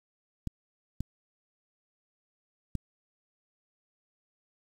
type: clicks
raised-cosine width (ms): 5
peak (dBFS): -20 / -20 / -19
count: 3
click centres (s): 0.473 / 1.006 / 2.753
effects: 8-bit